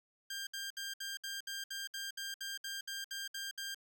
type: tone bursts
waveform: 15% pulse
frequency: 1594 Hz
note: G6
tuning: 28 cents sharp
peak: -33 dBFS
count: 15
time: 0.3-3.746 s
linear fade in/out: 5 ms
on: 170 ms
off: 64 ms
effects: none